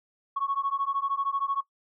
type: beating tone pair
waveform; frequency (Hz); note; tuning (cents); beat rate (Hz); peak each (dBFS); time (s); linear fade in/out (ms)
sine; 1100 / 1113; C#6 / C#6; -14 / +7; 13; -29 / -28; 0.36-1.61; 10
effects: noise-tail reverb RT60 0.1 s tail -18 dB re dry + tanh soft clip ceiling -18 dBFS